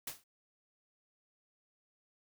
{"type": "noise with exponential decay", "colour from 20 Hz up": "white", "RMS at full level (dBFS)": -36, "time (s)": [0.07, 0.24], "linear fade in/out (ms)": 5, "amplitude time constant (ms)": 36, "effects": []}